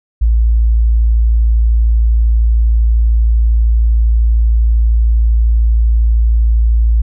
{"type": "tone", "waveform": "sine", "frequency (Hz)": 56.4, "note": "A1", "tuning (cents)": 44, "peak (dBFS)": -7, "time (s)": [0.21, 7.02], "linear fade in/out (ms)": 10, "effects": []}